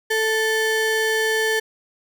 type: ring-modulated tone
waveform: square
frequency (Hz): 659.3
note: E5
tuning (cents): 0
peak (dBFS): -16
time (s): 0.1-1.6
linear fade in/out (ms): 10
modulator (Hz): 1100
effects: none